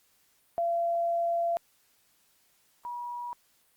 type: tone pair in turn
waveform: sine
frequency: 682 / 964.5 Hz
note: F5 / B5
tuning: -41 / -41 cents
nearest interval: tritone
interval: 600 cents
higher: second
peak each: -25 / -34 dBFS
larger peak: first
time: 0.58-1.57 / 2.85-3.33 s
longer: first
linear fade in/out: 0 ms
effects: white hiss -67 dBFS RMS until 3.76 s + Opus 48 kbps